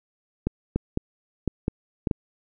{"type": "clicks", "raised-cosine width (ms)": 3, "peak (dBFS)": -10, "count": 7, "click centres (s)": [0.47, 0.76, 0.974, 1.477, 1.681, 2.072, 2.112], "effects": []}